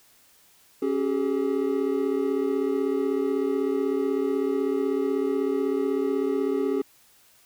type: tone cluster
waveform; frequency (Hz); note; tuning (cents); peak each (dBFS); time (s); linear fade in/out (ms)
triangle; 274.3 / 385.6 / 421.7; C#4 / G4 / G#4; -18 / -28 / +26; -25; 0.82-6.82; 5
effects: white hiss -58 dBFS RMS until 7.45 s